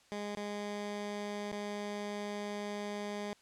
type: tone with dropouts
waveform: 15% pulse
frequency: 206 Hz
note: G#3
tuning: 14 cents flat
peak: -31 dBFS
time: 0.12-3.33 s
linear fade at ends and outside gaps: 0 ms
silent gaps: 0.349-0.372 / 1.518-1.527 s
effects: white hiss -65 dBFS RMS until 3.41 s + low-pass 7000 Hz 12 dB/octave